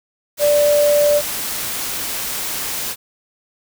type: tone in noise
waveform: sine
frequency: 586 Hz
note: D5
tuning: 4 cents flat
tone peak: -11 dBFS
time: 0.39-1.22 s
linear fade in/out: 50 ms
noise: white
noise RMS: -24 dBFS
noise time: 0.37-2.96 s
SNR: +10 dB
effects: none